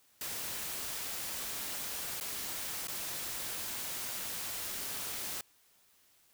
white noise with dropouts, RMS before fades -39 dBFS, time 0.21-5.41 s, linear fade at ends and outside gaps 2 ms, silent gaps 2.201-2.209 / 2.872-2.882 s, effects white hiss -67 dBFS RMS until 6.33 s

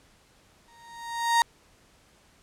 35% pulse tone with exponential growth, 932.3 Hz, A#5, in tune, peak -15 dBFS, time 0.68-1.42 s, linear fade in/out 1 ms, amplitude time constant 160 ms, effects pink hiss -60 dBFS RMS until 2.42 s + low-pass 10000 Hz 12 dB/octave

